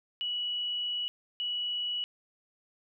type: tone bursts at uneven times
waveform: sine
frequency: 2936 Hz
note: F#7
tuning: 14 cents flat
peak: -30 dBFS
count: 2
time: 0.21-1.08 / 1.4-2.04 s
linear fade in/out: 0 ms
effects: none